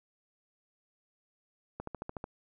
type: click train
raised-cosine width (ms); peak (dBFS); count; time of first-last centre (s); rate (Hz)
1; -24; 7; 1.8-2.241; 13.6
effects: none